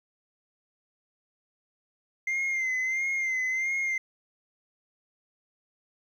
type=tone with vibrato; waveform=sine; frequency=2088 Hz; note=C7; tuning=4 cents flat; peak=-23 dBFS; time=2.27-3.98 s; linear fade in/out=5 ms; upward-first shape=sine; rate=1.5 Hz; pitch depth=51 cents each way; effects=tanh soft clip ceiling -25 dBFS + 10-bit